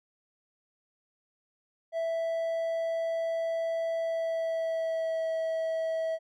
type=tone with pitch glide; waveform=triangle; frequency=659.3 to 648.3 Hz; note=E5 to E5; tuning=0 to -29 cents; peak=-26 dBFS; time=1.92-6.19 s; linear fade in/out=50 ms; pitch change=-29 cents; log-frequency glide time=3.98-5.28 s; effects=none